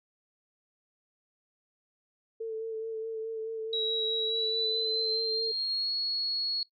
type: tone with vibrato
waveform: sine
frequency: 445.6 Hz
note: A4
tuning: 22 cents sharp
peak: -31 dBFS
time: 2.4-5.52 s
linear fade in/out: 10 ms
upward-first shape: sine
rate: 4.7 Hz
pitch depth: 22 cents each way
type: tone with pitch glide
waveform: sine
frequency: 3865 to 4338 Hz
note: B7 to C#8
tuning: -38 to -38 cents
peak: -28 dBFS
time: 3.73-6.63 s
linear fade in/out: 2 ms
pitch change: +200 cents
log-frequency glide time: 4.19-5.93 s
effects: noise-tail reverb RT60 0.1 s tail -17 dB re dry